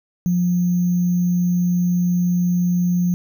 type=tone with sample-and-hold; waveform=sine; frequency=177.1 Hz; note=F3; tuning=24 cents sharp; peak=-15 dBFS; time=0.26-3.14 s; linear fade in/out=0 ms; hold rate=6300 Hz; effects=none